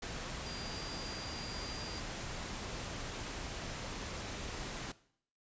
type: tone in noise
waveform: sine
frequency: 4777 Hz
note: D8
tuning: 29 cents sharp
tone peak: -46 dBFS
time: 0.46-2 s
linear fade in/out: 5 ms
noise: pink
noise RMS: -42 dBFS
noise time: 0.02-4.92 s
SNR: -7 dB
effects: noise-tail reverb RT60 0.6 s tail -18 dB re dry + resampled to 16000 Hz